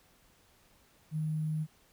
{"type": "tone with sample-and-hold", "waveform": "sine", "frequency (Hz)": 155.4, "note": "D#3", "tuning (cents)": -2, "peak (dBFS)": -30, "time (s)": [1.11, 1.67], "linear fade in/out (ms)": 50, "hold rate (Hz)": 11025, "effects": ["pink hiss -65 dBFS RMS until 1.92 s"]}